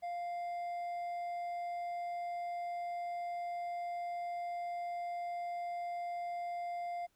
triangle tone with hard clipping, 698.5 Hz, F5, in tune, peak -38 dBFS, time 0.02-7.07 s, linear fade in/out 20 ms, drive 7 dB, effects pink hiss -75 dBFS RMS until 7.15 s

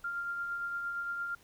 sine tone with tremolo, 1394 Hz, F6, 4 cents flat, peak -32 dBFS, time 0.04-1.35 s, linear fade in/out 5 ms, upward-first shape triangle, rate 8.7 Hz, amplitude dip 35%, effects pink hiss -62 dBFS RMS until 1.43 s

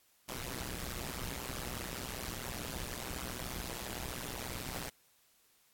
pink noise with amplitude modulation, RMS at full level -37 dBFS, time 0.28-4.9 s, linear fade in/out 10 ms, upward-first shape sine, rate 125 Hz, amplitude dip 100%, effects white hiss -69 dBFS RMS until 5.73 s + AAC 64 kbps

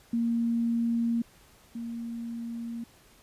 sine tone pair in turn, 232.8 / 232.8 Hz, A#3 / A#3, -2 / -2 cents, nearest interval unison, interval 0 cents, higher neither, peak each -24 / -33 dBFS, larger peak first, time 0.13-1.22 / 1.75-2.84 s, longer neither, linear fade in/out 5 ms, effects pink hiss -58 dBFS RMS until 3.22 s + resampled to 32000 Hz

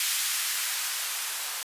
violet noise with band-pass filter sweep, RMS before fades -30 dBFS, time 0-1.63 s, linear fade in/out 2 ms, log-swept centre 1900 to 840 Hz, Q 0.91, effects resampled to 32000 Hz

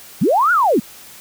sine linear two-way sweep, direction up then down, 129 to 1486 to 173.6 Hz, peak -11 dBFS, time 0.21-0.8 s, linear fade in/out 10 ms, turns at 0.52 s, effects white hiss -40 dBFS RMS until 1.2 s

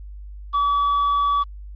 triangle tone with quantisation, 1144 Hz, D6, 46 cents flat, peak -15 dBFS, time 0.53-1.44 s, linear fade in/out 20 ms, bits 7, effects added 50 Hz sine -34 dBFS peak until 1.75 s + resampled to 11025 Hz

